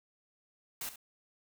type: noise with echo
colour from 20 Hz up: white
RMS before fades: -39 dBFS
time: 0.81-0.89 s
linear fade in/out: 2 ms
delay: 69 ms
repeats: 1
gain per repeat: -12 dB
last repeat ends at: 0.959 s
effects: none